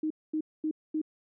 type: tone bursts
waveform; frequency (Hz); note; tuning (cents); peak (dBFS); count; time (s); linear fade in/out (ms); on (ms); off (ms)
sine; 311.1; D#4; 0; -27; 4; 0.03-1.016; 5; 74; 230
effects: none